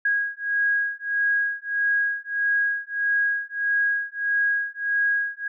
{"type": "beating tone pair", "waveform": "sine", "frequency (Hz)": [1644, 1645.6], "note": ["G#6", "G#6"], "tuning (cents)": [-18, -16], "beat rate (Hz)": 1.6, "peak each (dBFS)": [-24, -24], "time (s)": [0.05, 5.48], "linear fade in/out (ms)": 5, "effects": []}